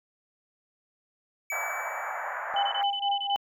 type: tone with exponential decay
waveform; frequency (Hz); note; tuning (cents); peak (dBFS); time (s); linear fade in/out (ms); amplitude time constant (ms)
square; 2290; D7; -44; -30; 1.5-2.98; 2; 320
type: band-pass noise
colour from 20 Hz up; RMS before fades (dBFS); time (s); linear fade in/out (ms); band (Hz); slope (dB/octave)
pink; -34; 1.52-2.83; 0; 620 to 1900; 48
type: tone with tremolo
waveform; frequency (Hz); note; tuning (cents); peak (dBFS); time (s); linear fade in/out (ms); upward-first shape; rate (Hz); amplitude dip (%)
sine; 802; G5; +39; -23; 2.54-3.36; 0; sine; 4; 80
type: tone bursts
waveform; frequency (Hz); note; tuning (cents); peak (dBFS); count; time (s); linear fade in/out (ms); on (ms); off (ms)
sine; 3009; F#7; +28; -29; 9; 2.56-3.364; 5; 68; 24
effects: none